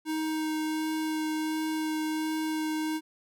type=tone with vibrato; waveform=square; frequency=312.8 Hz; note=D#4; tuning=9 cents sharp; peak=-29 dBFS; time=0.05-3.01 s; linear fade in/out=50 ms; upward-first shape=sine; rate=1.4 Hz; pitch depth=8 cents each way; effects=none